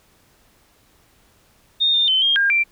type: tone with pitch steps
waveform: sine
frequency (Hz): 3673 / 3619 / 3066 / 3223 / 1610 / 2355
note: A#7 / A7 / G7 / G7 / G6 / D7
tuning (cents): -26 / +48 / -39 / +47 / +46 / +4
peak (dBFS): -14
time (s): 1.8-2.64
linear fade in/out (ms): 20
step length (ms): 140
effects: pink hiss -57 dBFS RMS until 2.71 s